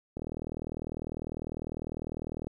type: click train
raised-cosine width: 2 ms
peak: -23 dBFS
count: 93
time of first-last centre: 0.17-2.47 s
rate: 40 Hz
effects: 10-bit